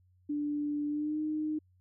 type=tone with pitch glide; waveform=sine; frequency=293.7 to 307.2 Hz; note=D4 to D#4; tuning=0 to -22 cents; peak=-30 dBFS; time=0.29-1.59 s; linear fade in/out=10 ms; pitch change=+78 cents; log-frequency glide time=0.88-1.2 s; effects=added 91 Hz sine -63 dBFS peak until 1.8 s